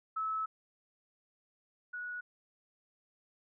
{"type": "tone pair in turn", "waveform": "sine", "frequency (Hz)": [1300, 1463.4], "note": ["E6", "F#6"], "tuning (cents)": [-24, -20], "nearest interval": "major second", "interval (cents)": 204, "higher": "second", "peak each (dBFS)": [-32, -38], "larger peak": "first", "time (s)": [[0.16, 0.46], [1.93, 2.21]], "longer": "first", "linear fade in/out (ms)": 10, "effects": []}